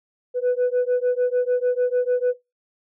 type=beating tone pair; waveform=sine; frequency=492.6 / 499.3 Hz; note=B4 / B4; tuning=-5 / +19 cents; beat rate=6.7 Hz; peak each=-19 dBFS; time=0.34-2.35 s; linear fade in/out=50 ms; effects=noise-tail reverb RT60 0.2 s tail -18 dB re dry + tanh soft clip ceiling -15 dBFS

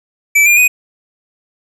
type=tone with pitch steps; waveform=square; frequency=2314 / 2400 / 2489 Hz; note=D7 / D7 / D#7; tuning=-26 / +37 / 0 cents; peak=-7 dBFS; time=0.35-0.68 s; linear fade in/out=10 ms; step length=110 ms; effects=none

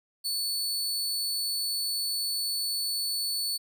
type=tone; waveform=sawtooth; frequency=4452 Hz; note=C#8; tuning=7 cents sharp; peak=-25 dBFS; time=0.24-3.58 s; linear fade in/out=20 ms; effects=none

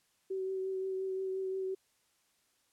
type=tone with vibrato; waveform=sine; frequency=380 Hz; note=F#4; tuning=46 cents sharp; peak=-33 dBFS; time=0.3-1.75 s; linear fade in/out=10 ms; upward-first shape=triangle; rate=5.7 Hz; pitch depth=19 cents each way; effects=white hiss -73 dBFS RMS until 2.72 s + low-pass 11000 Hz 12 dB/octave

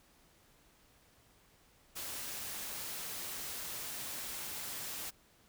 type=noise; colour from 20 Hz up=white; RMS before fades=-42 dBFS; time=1.95-5.11 s; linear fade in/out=20 ms; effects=pink hiss -66 dBFS RMS until 5.48 s

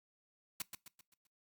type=noise with echo; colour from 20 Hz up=white; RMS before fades=-39 dBFS; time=0.6-0.62 s; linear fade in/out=2 ms; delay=130 ms; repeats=5; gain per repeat=-7 dB; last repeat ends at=1.27 s; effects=noise-tail reverb RT60 0.2 s tail -21 dB re dry + Opus 48 kbps

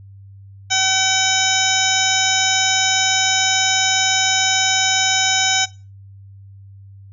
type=harmonic tone; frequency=761 Hz; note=F#5; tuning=48 cents sharp; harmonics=1 / 2 / 3 / 4 / 5 / 7 / 8 / 9; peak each=-23 / -23 / -23 / -23 / -23 / -23 / -23 / -23 dBFS; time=0.7-5.66 s; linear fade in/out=20 ms; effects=noise-tail reverb RT60 0.3 s tail -19 dB re dry + added 98 Hz sine -38 dBFS peak until 7.12 s

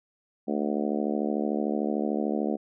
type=harmonic tone; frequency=73.42 Hz; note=D2; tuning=in tune; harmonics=3 / 4 / 5 / 6 / 7 / 8 / 9 / 10; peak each=-29 / -31 / -33 / -35 / -36 / -37 / -38 / -39 dBFS; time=0.47-2.57 s; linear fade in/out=20 ms; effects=none

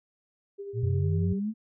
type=tone with tremolo; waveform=sine; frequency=400 Hz; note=G4; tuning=35 cents sharp; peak=-34 dBFS; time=0.58-1.4 s; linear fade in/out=20 ms; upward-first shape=sine; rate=11 Hz; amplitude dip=40%
type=exponential sweep; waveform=sine; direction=up; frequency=110.7 to 225.6 Hz; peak=-27 dBFS; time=0.73-1.54 s; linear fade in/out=50 ms
type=tone; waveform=sine; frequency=93.9 Hz; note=F#2; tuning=26 cents sharp; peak=-25 dBFS; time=0.83-1.33 s; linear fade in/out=5 ms
effects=none

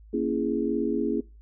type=chord; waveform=sine; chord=A# half-diminished seventh; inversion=none; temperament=equal with one note detuned; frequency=233.1 / 277.2 / 333.7 / 415.3 Hz; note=A#3 / C#4 / E4 / G#4; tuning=0 / 0 / +21 / 0 cents; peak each=-29 dBFS; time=0.13-1.21 s; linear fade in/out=10 ms; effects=noise-tail reverb RT60 0.3 s tail -23 dB re dry + added 53 Hz sine -47 dBFS peak until 1.41 s

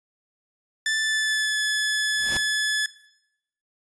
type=tone with pitch glide; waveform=sawtooth; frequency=1760 to 1718.8 Hz; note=A6 to A6; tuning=0 to -41 cents; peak=-18 dBFS; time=0.86-2.86 s; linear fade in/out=2 ms; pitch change=-41 cents; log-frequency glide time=1-1.6 s
type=noise with exponential growth; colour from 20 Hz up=pink; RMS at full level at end=-28 dBFS; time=2.08-2.37 s; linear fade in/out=0 ms; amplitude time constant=62 ms
effects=noise-tail reverb RT60 0.8 s tail -17 dB re dry + resampled to 22050 Hz

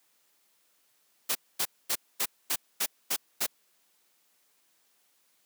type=noise bursts; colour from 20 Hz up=white; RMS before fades=-28 dBFS; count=8; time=1.29-3.466 s; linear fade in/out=10 ms; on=62 ms; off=240 ms; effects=white hiss -69 dBFS RMS until 5.45 s + high-pass 200 Hz 12 dB/octave

